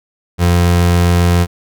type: tone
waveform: 30% pulse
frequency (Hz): 87.31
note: F2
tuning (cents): 0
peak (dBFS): -6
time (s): 0.38-1.47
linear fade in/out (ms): 50
effects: none